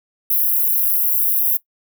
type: high-pass noise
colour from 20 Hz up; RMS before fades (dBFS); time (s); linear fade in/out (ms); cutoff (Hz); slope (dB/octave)
white; -17; 0.3-1.57; 5; 11000; 96
effects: noise-tail reverb RT60 0.1 s tail -19 dB re dry